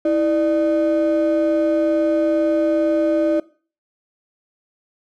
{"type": "ring-modulated tone", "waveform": "triangle", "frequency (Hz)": 461.1, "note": "A#4", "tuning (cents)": -19, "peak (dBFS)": -9, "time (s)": [0.05, 3.4], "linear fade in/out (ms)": 5, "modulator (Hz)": 136, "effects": ["noise-tail reverb RT60 0.4 s tail -21 dB re dry", "tanh soft clip ceiling -7 dBFS"]}